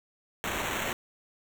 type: noise with sample-and-hold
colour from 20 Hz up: violet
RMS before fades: -32 dBFS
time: 0.44-0.93 s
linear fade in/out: 0 ms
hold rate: 4900 Hz
effects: none